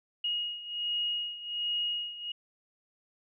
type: beating tone pair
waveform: sine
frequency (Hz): 2878 / 2879.3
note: F#7 / F#7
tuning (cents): -49 / -48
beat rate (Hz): 1.3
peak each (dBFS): -32 / -36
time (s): 0.24-2.32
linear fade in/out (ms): 5
effects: none